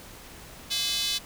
square tone with high-pass filter, 232.3 Hz, A#3, 6 cents flat, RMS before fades -28 dBFS, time 0.7-1.19 s, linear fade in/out 20 ms, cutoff 3700 Hz, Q 3.1, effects pink hiss -46 dBFS RMS until 1.25 s

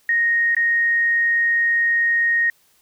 sine tone with dropouts, 1864.7 Hz, A#6, in tune, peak -15 dBFS, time 0.09-2.5 s, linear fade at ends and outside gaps 2 ms, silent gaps 0.549-0.566 s, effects white hiss -59 dBFS RMS until 2.81 s

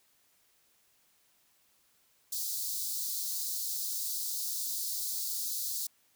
white high-pass noise, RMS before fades -35 dBFS, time 2.32-5.87 s, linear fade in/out 5 ms, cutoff 4000 Hz, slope 48 dB/octave, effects white hiss -69 dBFS RMS until 6.15 s

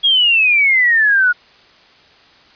sine exponential sweep, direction down, 3322 to 1431 Hz, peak -9 dBFS, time 0.03-1.33 s, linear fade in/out 20 ms, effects white hiss -47 dBFS RMS until 2.55 s + resampled to 11025 Hz

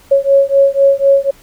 sine beating tone pair, 550 / 554 Hz, C#5 / C#5, -14 / -1 cents, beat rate 4 Hz, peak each -10 dBFS, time 0.11-1.31 s, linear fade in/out 10 ms, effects pink hiss -45 dBFS RMS until 1.42 s

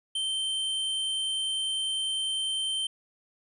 square tone, 3115 Hz, G7, 12 cents flat, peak -28 dBFS, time 0.15-2.87 s, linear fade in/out 5 ms, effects resampled to 24000 Hz

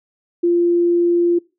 sine tone, 345.9 Hz, F4, 17 cents flat, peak -12 dBFS, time 0.43-1.39 s, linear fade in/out 10 ms, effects noise-tail reverb RT60 0.3 s tail -24 dB re dry

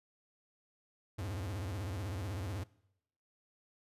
45% pulse tone with vibrato, 95.5 Hz, G2, 45 cents flat, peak -37 dBFS, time 1.18-2.64 s, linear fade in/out 10 ms, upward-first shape sine, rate 16 Hz, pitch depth 240 cents each way, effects noise-tail reverb RT60 0.8 s tail -22 dB re dry + resampled to 32000 Hz

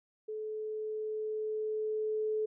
sine tone with level ramp, 431.6 Hz, A4, 33 cents flat, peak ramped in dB -36 to -29 dBFS, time 0.28-2.46 s, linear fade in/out 10 ms, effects none

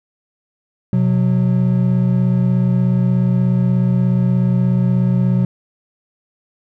triangle tone pair together, 126.39 / 183.1 Hz, B2 / F#3, +40 / -18 cents, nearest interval tritone, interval 642 cents, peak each -13 dBFS, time 0.93-5.45 s, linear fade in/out 2 ms, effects none

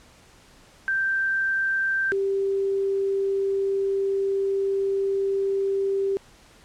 sine tone pair in turn, 1568 / 392 Hz, G6 / G4, 0 / 0 cents, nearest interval 2 octaves, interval 2400 cents, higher first, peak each -21 dBFS, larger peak neither, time 0.88-2.12 / 2.12-6.17 s, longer second, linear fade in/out 0 ms, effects pink hiss -53 dBFS RMS until 6.64 s + low-pass 9000 Hz 12 dB/octave

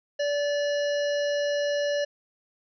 harmonic tone with a mistuned harmonic, 579 Hz, D5, 25 cents flat, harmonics 1 / 3 / 5 / 7 / 9 / 10, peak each -24 / -34 / -38 / -41 / -43 / -44 dBFS, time 0.19-2.05 s, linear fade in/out 10 ms, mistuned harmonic 7, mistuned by +25 cents, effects none

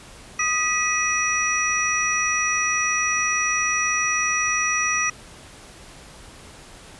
sine tone cluster, 1244 / 1949 / 2516 / 5850 Hz, D#6 / B6 / D#7 / F#8, -1 / -23 / +19 / -21 cents, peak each -25 dBFS, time 0.39-5.1 s, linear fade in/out 5 ms, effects pink hiss -44 dBFS RMS until 6.99 s + resampled to 24000 Hz

